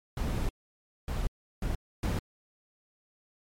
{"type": "noise bursts at uneven times", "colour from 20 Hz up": "brown", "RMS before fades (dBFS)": -30, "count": 4, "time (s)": [[0.17, 0.49], [1.08, 1.27], [1.62, 1.75], [2.03, 2.19]], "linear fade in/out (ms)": 2, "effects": ["MP3 64 kbps"]}